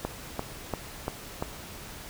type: click train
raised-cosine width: 1 ms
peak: -15 dBFS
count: 5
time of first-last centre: 0.05-1.425 s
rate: 2.91 Hz
effects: pink hiss -43 dBFS RMS until 2.09 s